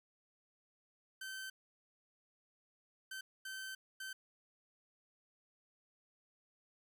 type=tone bursts at uneven times; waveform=sawtooth; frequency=1543 Hz; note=G6; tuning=28 cents flat; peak=-40 dBFS; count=4; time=1.21-1.5 / 3.11-3.21 / 3.45-3.75 / 4-4.13 s; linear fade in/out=5 ms; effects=none